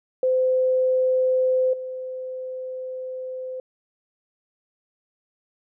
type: tone with level steps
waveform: sine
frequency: 514 Hz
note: C5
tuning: 31 cents flat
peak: -17 / -29 dBFS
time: 0.23-3.6 s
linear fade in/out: 2 ms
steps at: 1.73 s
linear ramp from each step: 5 ms
effects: none